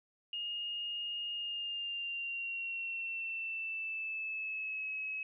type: tone with pitch glide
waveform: sine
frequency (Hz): 2847 to 2566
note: F7 to E7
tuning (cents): +33 to -47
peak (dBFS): -36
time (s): 0.33-5.23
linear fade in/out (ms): 2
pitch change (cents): -180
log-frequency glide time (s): 1.32-4.89
effects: none